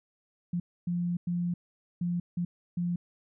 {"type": "tone bursts at uneven times", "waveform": "sine", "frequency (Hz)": 174.61, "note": "F3", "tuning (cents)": 0, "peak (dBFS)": -27, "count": 6, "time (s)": [[0.53, 0.6], [0.87, 1.17], [1.27, 1.54], [2.01, 2.2], [2.37, 2.45], [2.77, 2.96]], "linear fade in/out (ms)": 5, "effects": []}